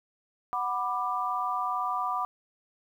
sine chord, B minor, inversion second, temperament just, 740.8 / 987.8 / 1185.3 Hz, F#5 / B5 / D6, +2 / 0 / +16 cents, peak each -33 / -32 / -30 dBFS, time 0.53-2.25 s, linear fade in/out 0 ms, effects 10-bit

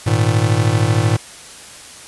square chord, Ab suspended second, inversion none, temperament just, 103.83 / 116.8 / 155.74 Hz, Ab2 / Bb2 / Eb3, 0 / +4 / +2 cents, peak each -17 / -17 / -22 dBFS, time 0.06-1.17 s, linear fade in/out 10 ms, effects white hiss -37 dBFS RMS until 2.07 s + resampled to 24000 Hz

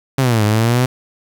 sawtooth exponential two-way sweep, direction down then up, 138.1 to 103.6 to 128.9 Hz, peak -8 dBFS, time 0.18-0.86 s, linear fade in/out 5 ms, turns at 0.44 s, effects 7-bit

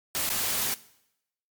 white noise with dropouts, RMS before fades -28 dBFS, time 0.15-0.74 s, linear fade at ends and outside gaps 0 ms, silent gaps 0.291-0.301 s, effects noise-tail reverb RT60 0.8 s tail -19 dB re dry + MP3 96 kbps

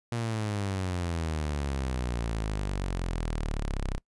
sawtooth exponential sweep, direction down, 119.3 to 31.49 Hz, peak -25 dBFS, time 0.12-3.98 s, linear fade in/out 0 ms, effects noise-tail reverb RT60 0.1 s tail -23 dB re dry + resampled to 24000 Hz

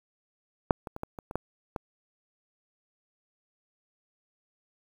clicks, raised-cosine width 1 ms, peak -6 / -23 / -24 / -19 / -25 / -24 / -14 / -18 dBFS, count 8, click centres 0.708 / 0.872 / 0.964 / 1.034 / 1.188 / 1.311 / 1.356 / 1.762 s, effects 8-bit

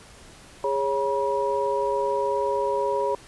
sine tone cluster, 409.8 / 552 / 964 Hz, G#4 / C#5 / B5, -23 / -7 / -42 cents, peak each -26 dBFS, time 0.64-3.15 s, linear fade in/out 2 ms, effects pink hiss -48 dBFS RMS until 3.27 s + resampled to 24000 Hz

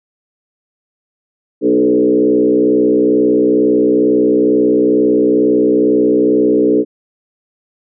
sine tone with frequency modulation, 365.3 Hz, F#4, 22 cents flat, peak -8 dBFS, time 1.61-6.85 s, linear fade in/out 50 ms, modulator 62.2 Hz, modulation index 1.8, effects none

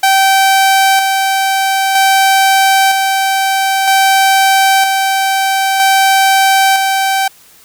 sawtooth tone with tremolo, 775 Hz, G5, 20 cents flat, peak -3 dBFS, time 0.03-7.28 s, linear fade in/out 5 ms, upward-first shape square, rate 0.52 Hz, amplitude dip 35%, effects white hiss -43 dBFS RMS until 7.64 s

